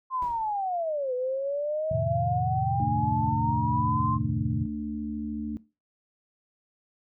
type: linear two-way sweep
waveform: sine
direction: down then up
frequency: 1058 to 495.4 to 1058 Hz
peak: -26 dBFS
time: 0.1-4.19 s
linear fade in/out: 50 ms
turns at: 1.14 s
type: noise with exponential decay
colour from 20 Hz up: brown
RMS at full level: -39 dBFS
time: 0.22-0.68 s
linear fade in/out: 1 ms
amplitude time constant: 100 ms
type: chord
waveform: sine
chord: F dominant seventh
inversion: none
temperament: equal with one note detuned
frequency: 87.31 / 111.21 / 130.81 / 155.56 Hz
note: F2 / A2 / C3 / Eb3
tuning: 0 / +19 / 0 / 0 cents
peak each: -34 / -30 / -30 / -34 dBFS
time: 1.91-4.66 s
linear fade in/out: 5 ms
type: harmonic tone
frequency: 73.9 Hz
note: D2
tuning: 11 cents sharp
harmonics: 1 / 3 / 4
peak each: -41 / -32 / -35 dBFS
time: 2.8-5.57 s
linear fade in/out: 0 ms
effects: noise-tail reverb RT60 0.3 s tail -20 dB re dry

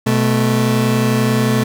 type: tone pair together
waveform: 30% pulse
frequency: 124.9 / 218.5 Hz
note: B2 / A3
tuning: +20 / -12 cents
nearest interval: minor seventh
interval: 968 cents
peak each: -13 dBFS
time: 0.06-1.64 s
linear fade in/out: 10 ms
effects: none

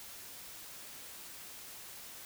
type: silence
effects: white hiss -49 dBFS RMS until 2.25 s

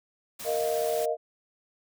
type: noise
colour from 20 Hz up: white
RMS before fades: -39 dBFS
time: 0.39-1.06 s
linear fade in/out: 10 ms
type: chord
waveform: sine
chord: Bb suspended fourth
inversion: none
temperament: equal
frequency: 466.2 / 622.3 / 698.5 Hz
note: Bb4 / Eb5 / F5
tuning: 0 / 0 / 0 cents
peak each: -29 / -28 / -32 dBFS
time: 0.44-1.17 s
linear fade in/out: 50 ms
effects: none

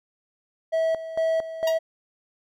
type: tone with tremolo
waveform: triangle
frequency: 649 Hz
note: E5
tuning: 27 cents flat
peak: -18 dBFS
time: 0.72-1.79 s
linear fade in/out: 20 ms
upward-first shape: square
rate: 2.2 Hz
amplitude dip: 75%
type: tone with exponential decay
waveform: 10% pulse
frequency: 947 Hz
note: A#5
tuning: 27 cents sharp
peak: -17 dBFS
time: 1.67-1.79 s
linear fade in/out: 5 ms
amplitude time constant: 26 ms
effects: none

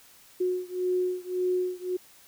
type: beating tone pair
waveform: sine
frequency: 363.6 / 365.4 Hz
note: F#4 / F#4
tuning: -30 / -22 cents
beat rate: 1.8 Hz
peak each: -28 / -29 dBFS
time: 0.4-1.97 s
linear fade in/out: 10 ms
effects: white hiss -55 dBFS RMS until 2.27 s

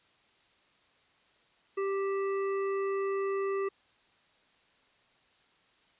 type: harmonic tone with a mistuned harmonic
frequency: 392 Hz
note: G4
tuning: in tune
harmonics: 1 / 3 / 5 / 7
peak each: -29 / -38 / -45 / -50 dBFS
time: 1.77-3.69 s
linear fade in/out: 10 ms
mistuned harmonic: 7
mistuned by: -71 cents
effects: white hiss -66 dBFS RMS until 5.99 s + resampled to 8000 Hz

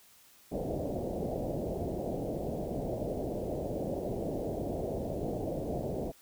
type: low-pass noise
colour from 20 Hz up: white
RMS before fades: -35 dBFS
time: 0.51-6.12 s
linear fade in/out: 20 ms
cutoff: 670 Hz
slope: 48 dB/octave
effects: white hiss -60 dBFS RMS until 6.21 s

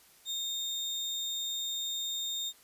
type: tone with sample-and-hold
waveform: sine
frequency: 3664 Hz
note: A#7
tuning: 31 cents flat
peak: -32 dBFS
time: 0.25-2.53 s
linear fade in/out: 50 ms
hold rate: 11025 Hz
effects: white hiss -60 dBFS RMS until 2.63 s + resampled to 32000 Hz

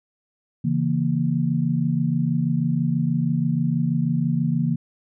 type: chord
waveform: sine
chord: A# diminished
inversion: first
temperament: equal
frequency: 138.59 / 164.81 / 233.1 Hz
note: C#3 / E3 / A#3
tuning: 0 / 0 / 0 cents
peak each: -24 / -22 / -24 dBFS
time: 0.64-4.76 s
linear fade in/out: 10 ms
effects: none

